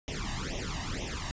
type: noise with flanger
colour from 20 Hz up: pink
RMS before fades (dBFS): -35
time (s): 0.08-1.31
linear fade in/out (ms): 0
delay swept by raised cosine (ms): 0.33 to 1.08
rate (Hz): 2.1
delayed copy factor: +1
effects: resampled to 16000 Hz